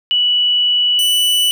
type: tone pair in turn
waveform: sine / 45% pulse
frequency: 2950 / 2969 Hz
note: F#7 / F#7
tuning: -6 / +5 cents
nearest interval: unison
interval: 11 cents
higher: second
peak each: -11 dBFS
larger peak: neither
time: 0.11-0.99 / 0.99-1.51 s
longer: first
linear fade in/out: 0 ms
effects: none